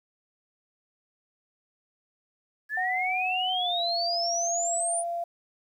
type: exponential sweep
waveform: sine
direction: up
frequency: 1682 to 9660 Hz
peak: -27 dBFS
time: 2.69-5.04 s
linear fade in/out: 50 ms
type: tone with pitch glide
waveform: sine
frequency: 740 to 686.5 Hz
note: F#5 to F5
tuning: 0 to -30 cents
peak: -28 dBFS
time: 2.77-5.24 s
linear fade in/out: 5 ms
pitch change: -130 cents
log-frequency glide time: 3.53-3.82 s
effects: 10-bit